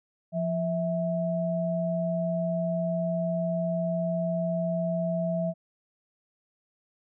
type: tone pair together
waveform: sine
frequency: 172.96 / 653 Hz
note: F3 / E5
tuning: -16 / -17 cents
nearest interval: octave + major seventh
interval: 2299 cents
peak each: -28 dBFS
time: 0.32-5.54 s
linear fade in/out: 50 ms
effects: none